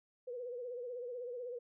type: tone with vibrato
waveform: sine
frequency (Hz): 490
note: B4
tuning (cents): -14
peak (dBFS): -40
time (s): 0.27-1.59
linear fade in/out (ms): 10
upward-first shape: sine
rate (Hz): 16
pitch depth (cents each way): 70
effects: none